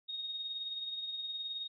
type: tone with tremolo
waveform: sine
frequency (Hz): 3729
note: A#7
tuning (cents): 0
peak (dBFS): -35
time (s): 0.08-1.68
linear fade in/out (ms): 20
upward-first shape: triangle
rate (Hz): 19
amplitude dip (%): 50
effects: none